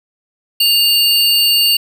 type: tone pair together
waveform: square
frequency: 2813 / 4511 Hz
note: F7 / C#8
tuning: +12 / +29 cents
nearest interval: minor sixth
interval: 817 cents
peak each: -13 dBFS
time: 0.6-1.77 s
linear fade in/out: 5 ms
effects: none